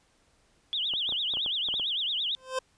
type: tone with vibrato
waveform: sine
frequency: 3297 Hz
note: G#7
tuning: 13 cents flat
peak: -27 dBFS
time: 0.73-2.35 s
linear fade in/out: 0 ms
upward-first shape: triangle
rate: 8.9 Hz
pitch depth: 280 cents each way
type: clicks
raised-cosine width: 1 ms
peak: -28 dBFS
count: 9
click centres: 0.937 / 1.091 / 1.124 / 1.338 / 1.371 / 1.462 / 1.687 / 1.74 / 1.797 s
type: tone with exponential growth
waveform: 25% pulse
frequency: 519 Hz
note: C5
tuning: 14 cents flat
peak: -21 dBFS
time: 2.36-2.59 s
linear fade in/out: 5 ms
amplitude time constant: 48 ms
effects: pink hiss -66 dBFS RMS until 2.77 s + resampled to 22050 Hz